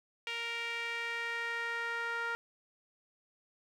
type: tone with band-pass filter sweep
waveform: sawtooth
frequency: 466.2 Hz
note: A#4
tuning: in tune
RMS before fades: -37 dBFS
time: 0.27-2.35 s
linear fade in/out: 0 ms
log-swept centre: 2600 to 1500 Hz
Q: 3
effects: none